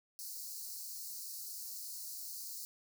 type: high-pass noise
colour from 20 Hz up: white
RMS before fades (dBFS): -45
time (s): 0.19-2.65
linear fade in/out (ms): 0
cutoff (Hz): 4200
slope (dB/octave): 96
effects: none